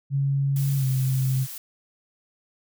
sine tone with pitch glide, 138.59 to 131.34 Hz, C#3 to C3, 0 to +7 cents, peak -20 dBFS, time 0.1-1.47 s, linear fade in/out 50 ms, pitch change -93 cents, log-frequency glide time 0.77-0.85 s
blue noise, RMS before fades -37 dBFS, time 0.56-1.58 s, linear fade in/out 2 ms
effects none

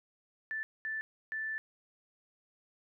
sine tone bursts at uneven times, 1760 Hz, A6, in tune, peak -34 dBFS, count 3, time 0.51-0.63 / 0.85-1.01 / 1.32-1.58 s, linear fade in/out 0 ms, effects none

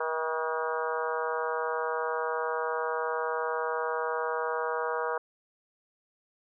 harmonic tone with a mistuned harmonic, 160 Hz, D#3, 49 cents sharp, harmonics 3 / 4 / 5 / 6 / 7 / 8 / 9 / 10, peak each -32 / -37 / -39 / -35 / -38 / -38 / -38 / -42 dBFS, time 0-5.18 s, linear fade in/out 5 ms, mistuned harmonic 8, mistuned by -51 cents, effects none

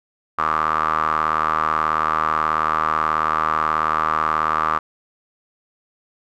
sawtooth tone with band-pass filter, 78.4 Hz, D#2, 14 cents sharp, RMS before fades -20 dBFS, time 0.38-4.79 s, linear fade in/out 10 ms, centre 1200 Hz, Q 8.9, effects none

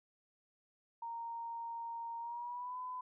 sine tone with pitch glide, 928 to 1006.2 Hz, A#5 to B5, -8 to +32 cents, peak -40 dBFS, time 1.02-3.01 s, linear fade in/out 5 ms, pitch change +140 cents, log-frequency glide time 2.19-2.78 s, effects none

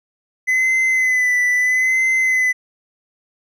triangle tone with vibrato, 2020 Hz, B6, 39 cents sharp, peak -12 dBFS, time 0.47-2.53 s, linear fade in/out 20 ms, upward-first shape sine, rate 0.77 Hz, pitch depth 35 cents each way, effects none

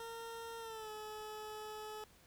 20% pulse tone with pitch glide, 459.3 to 428.5 Hz, A#4 to A4, -26 to -46 cents, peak -40 dBFS, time 0-2.04 s, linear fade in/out 2 ms, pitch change -120 cents, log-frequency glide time 0.59-0.9 s, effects pink hiss -65 dBFS RMS until 2.26 s

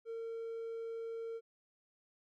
triangle tone, 456.3 Hz, A#4, 37 cents flat, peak -37 dBFS, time 0.05-1.41 s, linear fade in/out 50 ms, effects tanh soft clip ceiling -33 dBFS

